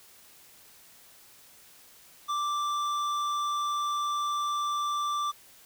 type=tone with hard clipping; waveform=sine; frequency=1174.7 Hz; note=D6; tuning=in tune; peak=-29 dBFS; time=2.28-5.32 s; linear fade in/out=20 ms; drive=10 dB; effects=white hiss -55 dBFS RMS until 5.65 s